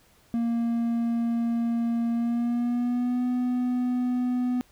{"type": "tone with pitch glide", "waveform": "triangle", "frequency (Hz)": [233.1, 248.4], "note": ["A#3", "B3"], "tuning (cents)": [0, 10], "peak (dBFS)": -21, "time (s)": [0.34, 4.61], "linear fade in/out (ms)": 0, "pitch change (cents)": 110, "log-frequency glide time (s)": [2.12, 3.24], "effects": ["pink hiss -60 dBFS RMS until 4.71 s"]}